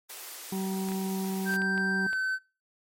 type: high-pass noise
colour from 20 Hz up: white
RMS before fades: -42 dBFS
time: 0.09-1.57 s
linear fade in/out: 10 ms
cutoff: 310 Hz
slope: 48 dB/octave
type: harmonic tone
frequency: 191 Hz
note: G3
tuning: 45 cents flat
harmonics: 1 / 2 / 4 / 5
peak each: -30 / -36 / -42 / -44 dBFS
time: 0.52-2.07 s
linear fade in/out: 5 ms
type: clicks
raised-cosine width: 0.3 ms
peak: -25 dBFS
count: 6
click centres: 0.887 / 0.919 / 1.539 / 1.619 / 1.778 / 2.131 s
type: tone with pitch glide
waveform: triangle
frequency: 1568 to 1527.8 Hz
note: G6 to G6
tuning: 0 to -45 cents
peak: -25 dBFS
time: 1.45-2.39 s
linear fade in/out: 50 ms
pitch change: -45 cents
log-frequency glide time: 2-2.15 s
effects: noise-tail reverb RT60 0.3 s tail -19 dB re dry + MP3 64 kbps